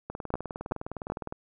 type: two click trains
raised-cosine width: 1 ms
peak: -14 / -21 dBFS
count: 3 / 25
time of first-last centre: 0.34-1.1 / 0.1-1.324 s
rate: 2.63 / 19.6 Hz
effects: none